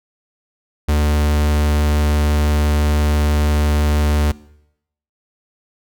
45% pulse tone, 74.5 Hz, D2, 25 cents sharp, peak -13 dBFS, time 0.88-4.32 s, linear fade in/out 10 ms, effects noise-tail reverb RT60 0.8 s tail -21 dB re dry

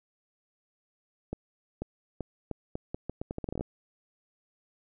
accelerating click train, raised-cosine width 2 ms, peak -20 dBFS, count 17, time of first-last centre 1.33-3.61 s, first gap 490 ms, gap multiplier 0.79, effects none

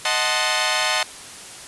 10% pulse chord, D# diminished seventh, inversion none, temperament equal, 622.3 / 740 / 880 / 1046.5 Hz, D#5 / F#5 / A5 / C6, 0 / 0 / 0 / 0 cents, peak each -16 dBFS, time 0.05-1.03 s, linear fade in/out 2 ms, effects white hiss -38 dBFS RMS until 1.67 s + resampled to 24000 Hz

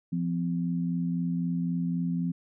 sine tone pair together, 172.15 / 256 Hz, F3 / C4, -25 / -38 cents, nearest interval perfect fifth, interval 687 cents, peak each -27 / -32 dBFS, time 0.12-2.32 s, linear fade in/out 10 ms, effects none

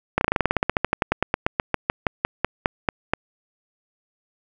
slowing click train, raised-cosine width 0.5 ms, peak -3 dBFS, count 29, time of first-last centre 0.18-3.136 s, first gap 31 ms, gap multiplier 1.08, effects none

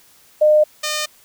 sine / 5% pulse tone pair in turn, 608 / 608 Hz, D#5 / D#5, -40 / -40 cents, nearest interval unison, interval 0 cents, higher neither, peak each -9 dBFS, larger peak neither, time 0.41-0.64 / 0.83-1.06 s, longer neither, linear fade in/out 10 ms, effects white hiss -51 dBFS RMS until 1.24 s

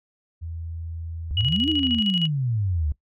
sine tone, 82.6 Hz, E2, 4 cents sharp, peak -30 dBFS, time 0.41-2.01 s, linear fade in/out 20 ms
sine exponential two-way sweep, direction up then down, 70.7 to 321.3 to 70.7 Hz, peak -21 dBFS, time 1.31-2.92 s, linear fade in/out 0 ms, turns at 1.69 s
sine tone with tremolo, 2911 Hz, F#7, 29 cents flat, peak -21 dBFS, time 1.37-2.27 s, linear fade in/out 2 ms, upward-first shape square, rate 13 Hz, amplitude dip 65%
effects noise-tail reverb RT60 0.1 s tail -20 dB re dry

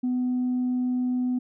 sine tone, 250.4 Hz, B3, 24 cents sharp, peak -21 dBFS, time 0.03-1.39 s, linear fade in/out 10 ms, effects tanh soft clip ceiling -20 dBFS

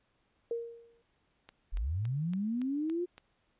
sine tone with exponential decay, 466.2 Hz, A#4, in tune, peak -29 dBFS, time 0.51-1.02 s, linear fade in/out 2 ms, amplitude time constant 110 ms
click train, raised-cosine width 0.2 ms, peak -31 dBFS, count 7, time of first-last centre 1.49-3.18 s, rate 3.55 Hz
sine linear sweep, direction up, 32.7 to 361.5 Hz, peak -30 dBFS, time 1.72-3.06 s, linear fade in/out 20 ms
effects pink hiss -74 dBFS RMS until 3.59 s + resampled to 8000 Hz

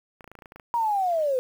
clicks, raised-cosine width 0.5 ms, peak -29 dBFS, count 11, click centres 0.208 / 0.243 / 0.277 / 0.316 / 0.353 / 0.389 / 0.422 / 0.458 / 0.521 / 0.56 / 0.598 s
sine linear sweep, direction down, 959 to 493.9 Hz, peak -21 dBFS, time 0.74-1.39 s, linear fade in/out 0 ms
effects 8-bit

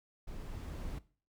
brown noise with level ramp, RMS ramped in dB -44 to -40 dBFS, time 0.27-0.99 s, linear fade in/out 10 ms, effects noise-tail reverb RT60 0.4 s tail -19 dB re dry

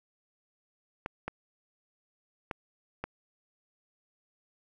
clicks, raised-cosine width 0.5 ms, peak -19 dBFS, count 4, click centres 1.061 / 1.28 / 2.512 / 3.04 s, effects 10-bit

